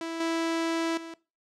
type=tone with level steps; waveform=sawtooth; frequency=329.6 Hz; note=E4; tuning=in tune; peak=-28 / -22 / -35 dBFS; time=0.01-1.14 s; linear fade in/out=2 ms; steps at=0.2 / 0.97 s; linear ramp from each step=5 ms; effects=noise-tail reverb RT60 0.3 s tail -20 dB re dry + low-pass 7000 Hz 12 dB/octave